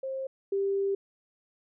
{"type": "tone pair in turn", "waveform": "sine", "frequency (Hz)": [532, 394.3], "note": ["C5", "G4"], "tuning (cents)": [29, 10], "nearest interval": "perfect fourth", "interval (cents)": 519, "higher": "first", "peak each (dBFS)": [-31, -25], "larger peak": "second", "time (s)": [[0.03, 0.27], [0.52, 0.95]], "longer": "second", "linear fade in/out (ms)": 5, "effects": []}